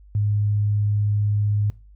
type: tone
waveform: sine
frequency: 103.83 Hz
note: G#2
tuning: in tune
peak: -18 dBFS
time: 0.15-1.7 s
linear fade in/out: 0 ms
effects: noise-tail reverb RT60 0.3 s tail -21 dB re dry + added 50 Hz sine -45 dBFS peak until 1.95 s